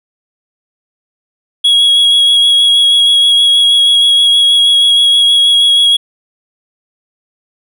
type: tone with vibrato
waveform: triangle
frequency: 3322 Hz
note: G#7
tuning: in tune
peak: -4 dBFS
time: 1.64-5.97 s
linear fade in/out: 10 ms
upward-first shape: sine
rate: 6.3 Hz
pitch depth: 13 cents each way
effects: none